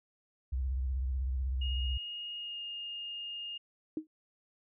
sine tone with vibrato, 65 Hz, C2, 11 cents flat, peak -30 dBFS, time 0.52-1.98 s, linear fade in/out 10 ms, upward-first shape sine, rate 16 Hz, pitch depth 120 cents each way
sine tone with pitch glide, 2859 to 2834 Hz, F7 to F7, +40 to +25 cents, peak -38 dBFS, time 1.61-3.58 s, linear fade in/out 10 ms, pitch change -15 cents, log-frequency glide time 2.38-2.6 s
sine tone with exponential decay, 312.7 Hz, D#4, 9 cents sharp, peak -28 dBFS, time 3.97-4.07 s, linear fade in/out 2 ms, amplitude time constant 20 ms
effects none

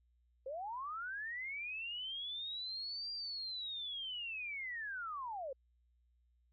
sine linear two-way sweep, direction up then down, 503 to 4782 to 503 Hz, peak -40 dBFS, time 0.46-5.53 s, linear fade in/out 5 ms, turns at 3.12 s, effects added 60 Hz sine -70 dBFS peak until 6.52 s + AAC 48 kbps

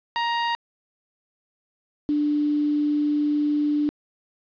sawtooth / sine tone pair in turn, 938 / 295.5 Hz, A#5 / D4, +11 / +11 cents, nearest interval octave + minor sixth, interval 2000 cents, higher first, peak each -18 / -19 dBFS, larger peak first, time 0.16-0.55 / 2.09-3.89 s, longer second, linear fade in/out 0 ms, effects resampled to 11025 Hz + 8-bit

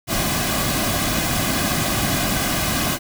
pink noise with comb filter, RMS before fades -21 dBFS, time 0.07-2.99 s, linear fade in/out 50 ms, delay 2.2 ms, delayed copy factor -0.6, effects none

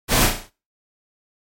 pink noise with echo, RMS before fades -17 dBFS, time 0.08-0.3 s, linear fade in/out 50 ms, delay 34 ms, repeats 6, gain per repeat -5 dB, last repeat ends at 0.504 s, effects noise-tail reverb RT60 0.3 s tail -19 dB re dry + MP3 64 kbps

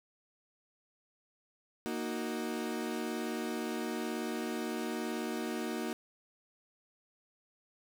35% pulse chord, D# minor, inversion second, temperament equal, 233.1 / 311.1 / 370 Hz, A#3 / D#4 / F#4, 0 / 0 / 0 cents, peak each -36 / -38 / -38 dBFS, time 1.86-5.93 s, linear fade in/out 0 ms, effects none

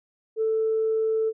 sine tone, 441.9 Hz, A4, 7 cents sharp, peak -20 dBFS, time 0.36-1.33 s, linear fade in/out 50 ms, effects tanh soft clip ceiling -16 dBFS

